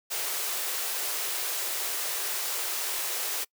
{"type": "high-pass noise", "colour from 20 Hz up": "white", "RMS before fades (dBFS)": -31, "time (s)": [0.1, 3.45], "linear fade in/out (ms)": 20, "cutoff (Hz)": 340, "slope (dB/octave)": 96, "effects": ["noise-tail reverb RT60 0.1 s tail -25 dB re dry"]}